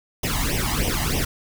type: noise with flanger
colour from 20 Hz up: pink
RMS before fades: -23 dBFS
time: 0.23-1.25 s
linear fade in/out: 5 ms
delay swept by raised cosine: 0.34 to 1.04 ms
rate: 3.2 Hz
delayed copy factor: +0.85
effects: none